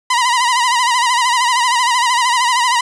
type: tone with vibrato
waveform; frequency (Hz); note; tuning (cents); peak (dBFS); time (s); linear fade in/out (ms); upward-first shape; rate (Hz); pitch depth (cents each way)
sawtooth; 979; B5; -15; -8; 0.1-2.81; 5; sine; 13; 86
effects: resampled to 22050 Hz + 8-bit